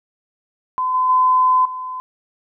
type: tone with level steps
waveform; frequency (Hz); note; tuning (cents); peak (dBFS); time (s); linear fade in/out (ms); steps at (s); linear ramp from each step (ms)
sine; 1019; C6; -46; -17 / -14 / -11 / -25; 0.78-2; 0; 0.94 / 1.09 / 1.65; 5
effects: none